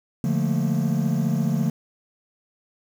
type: chord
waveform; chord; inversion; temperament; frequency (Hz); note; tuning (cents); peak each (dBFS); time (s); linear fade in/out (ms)
triangle; Bb major seventh; first; just; 145.68 / 174.81 / 218.5 / 233.1; D3 / F3 / A3 / Bb3; -14 / +2 / -12 / 0; -22 / -23 / -24 / -26; 0.24-1.7; 2
effects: 7-bit